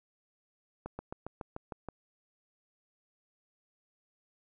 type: slowing click train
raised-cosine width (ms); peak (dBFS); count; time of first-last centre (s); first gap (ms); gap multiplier
1; -25; 8; 0.86-1.887; 130; 1.04
effects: none